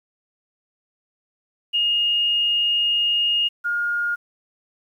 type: tone pair in turn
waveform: sine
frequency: 2849 / 1421.7 Hz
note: F7 / F6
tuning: +34 / +30 cents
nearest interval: octave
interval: 1204 cents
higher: first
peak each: -17 / -20 dBFS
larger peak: first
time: 1.73-3.49 / 3.64-4.16 s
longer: first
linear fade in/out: 20 ms
effects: 9-bit